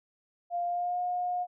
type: tone with pitch glide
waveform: sine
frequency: 698.5 to 716.9 Hz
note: F5 to F5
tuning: 0 to +45 cents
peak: -28 dBFS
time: 0.5-1.47 s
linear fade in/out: 50 ms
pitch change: +45 cents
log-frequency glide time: 0.65-1 s
effects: none